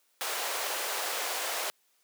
pink high-pass noise, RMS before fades -33 dBFS, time 0.21-1.7 s, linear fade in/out 0 ms, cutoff 470 Hz, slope 24 dB/octave, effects white hiss -70 dBFS RMS until 2.03 s + high-pass 300 Hz 12 dB/octave

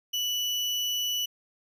35% pulse tone, 2960 Hz, F#7, in tune, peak -25 dBFS, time 0.13-1.26 s, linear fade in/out 10 ms, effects none

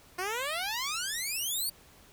10% pulse exponential sweep, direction up, 351.3 to 4654 Hz, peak -23 dBFS, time 0.18-1.7 s, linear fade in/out 10 ms, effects pink hiss -57 dBFS RMS until 2.12 s

